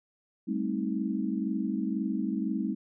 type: chord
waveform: sine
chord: A half-diminished seventh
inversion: third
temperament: just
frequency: 198 / 220 / 264 / 316.8 Hz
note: G3 / A3 / C4 / Eb4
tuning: +18 / 0 / +16 / +31 cents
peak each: -32 / -33 / -34 / -34 dBFS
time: 0.47-2.75 s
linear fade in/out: 20 ms
effects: none